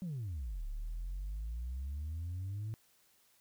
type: exponential two-way sweep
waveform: sine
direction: down then up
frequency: 193.6 to 34.86 to 111.9 Hz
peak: -35 dBFS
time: 0.02-2.74 s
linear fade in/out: 0 ms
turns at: 0.66 s
effects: tanh soft clip ceiling -35 dBFS + white hiss -69 dBFS RMS until 3.4 s